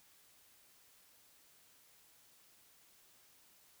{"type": "silence", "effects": ["white hiss -66 dBFS RMS until 3.8 s"]}